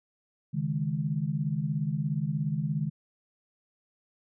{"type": "chord", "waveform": "sine", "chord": "C# suspended second", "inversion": "none", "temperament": "equal", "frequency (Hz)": [138.59, 155.56, 207.7], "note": ["C#3", "D#3", "G#3"], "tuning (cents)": [0, 0, 0], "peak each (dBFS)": [-32, -29, -34], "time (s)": [0.53, 2.9], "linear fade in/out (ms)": 20, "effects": []}